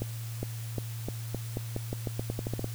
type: accelerating click train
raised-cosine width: 2 ms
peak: -19 dBFS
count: 16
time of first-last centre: 0.02-2.644 s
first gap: 410 ms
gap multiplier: 0.86
effects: added 114 Hz sine -35 dBFS peak until 2.74 s + white hiss -47 dBFS RMS until 2.74 s